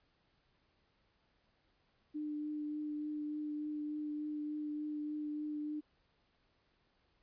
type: tone with vibrato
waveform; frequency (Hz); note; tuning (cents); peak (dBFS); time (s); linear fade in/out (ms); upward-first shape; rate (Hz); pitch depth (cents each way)
sine; 300; D4; +37; -37; 2.14-5.81; 20; triangle; 3.4; 14
effects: pink hiss -75 dBFS RMS until 7.22 s + resampled to 11025 Hz